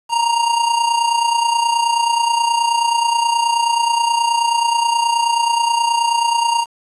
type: tone with amplitude modulation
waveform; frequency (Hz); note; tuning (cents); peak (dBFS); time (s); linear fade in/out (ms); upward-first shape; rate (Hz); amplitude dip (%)
square; 934; A#5; +3; -12; 0.09-6.66; 50; sine; 29.4; 60
effects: resampled to 24000 Hz + 7-bit